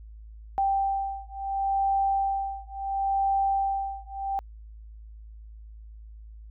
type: beating tone pair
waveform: sine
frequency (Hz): 784 / 784.72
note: G5 / G5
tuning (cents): 0 / +2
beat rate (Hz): 0.72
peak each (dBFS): -27 / -27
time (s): 0.58-4.39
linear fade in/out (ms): 0
effects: added 54 Hz sine -42 dBFS peak until 6.5 s